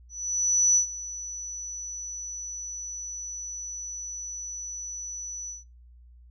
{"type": "tone with ADSR envelope", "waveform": "sine", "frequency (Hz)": 5940, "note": "F#8", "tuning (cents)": 6, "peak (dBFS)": -17, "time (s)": [0.09, 5.64], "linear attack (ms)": 670, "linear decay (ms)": 99, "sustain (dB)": -17, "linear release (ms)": 150, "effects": ["noise-tail reverb RT60 0.3 s tail -25 dB re dry", "added 60 Hz sine -49 dBFS peak until 6.3 s"]}